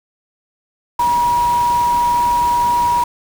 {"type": "tone in noise", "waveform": "sine", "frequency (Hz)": 960, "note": "B5", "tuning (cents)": -49, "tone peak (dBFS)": -12, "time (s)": [0.99, 3.04], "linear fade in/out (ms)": 5, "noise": "pink", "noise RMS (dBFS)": -29, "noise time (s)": [0.99, 3.04], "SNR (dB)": 14, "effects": []}